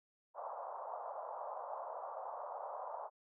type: band-pass noise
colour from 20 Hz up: pink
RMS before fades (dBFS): -45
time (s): 0.34-3.1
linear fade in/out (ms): 50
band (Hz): 570 to 1100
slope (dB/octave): 48
effects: none